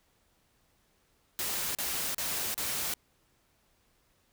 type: noise bursts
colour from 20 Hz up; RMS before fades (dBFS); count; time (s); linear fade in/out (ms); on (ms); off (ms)
white; -33; 4; 1.39-2.938; 0; 360; 36
effects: pink hiss -70 dBFS RMS until 4.32 s